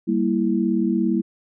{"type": "chord", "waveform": "sine", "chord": "E diminished", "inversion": "first", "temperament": "equal", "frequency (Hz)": [196, 233.1, 329.6], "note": ["G3", "Bb3", "E4"], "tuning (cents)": [0, 0, 0], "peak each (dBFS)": -22, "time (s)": [0.07, 1.22], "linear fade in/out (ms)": 20, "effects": []}